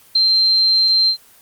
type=tone with ADSR envelope; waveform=sine; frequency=4140 Hz; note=C8; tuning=19 cents flat; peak=-9 dBFS; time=0.15-1.17 s; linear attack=7 ms; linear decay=6 ms; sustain=-2 dB; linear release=86 ms; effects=white hiss -48 dBFS RMS until 1.41 s + Opus 32 kbps